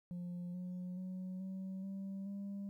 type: tone with pitch steps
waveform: sine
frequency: 176.4 / 180.73 / 185.17 / 189.72 / 194.38 / 199.15 Hz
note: F3 / F#3 / F#3 / F#3 / G3 / G3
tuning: +18 / -40 / +2 / +44 / -14 / +28 cents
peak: -38 dBFS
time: 0.11-2.69 s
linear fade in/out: 0 ms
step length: 430 ms
effects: tanh soft clip ceiling -40 dBFS + 13-bit